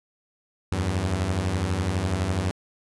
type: beating tone pair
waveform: sawtooth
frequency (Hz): 83 / 95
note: E2 / F#2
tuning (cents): +12 / +46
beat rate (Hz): 12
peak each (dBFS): -24 / -21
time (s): 0.72-2.51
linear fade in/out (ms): 0
effects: resampled to 24000 Hz